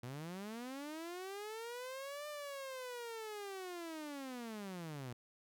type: linear two-way sweep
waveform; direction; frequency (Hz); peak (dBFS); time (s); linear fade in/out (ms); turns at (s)
sawtooth; up then down; 116.54 to 600 to 116.54; -40; 0.03-5.13; 5; 2.28
effects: none